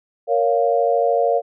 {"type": "chord", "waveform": "sine", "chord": "Bb minor", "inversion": "none", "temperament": "just", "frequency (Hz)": [466.2, 559.4, 699.2], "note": ["Bb4", "Db5", "F5"], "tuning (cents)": [0, 16, 2], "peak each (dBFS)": -19, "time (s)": [0.27, 1.42], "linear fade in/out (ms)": 50, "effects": []}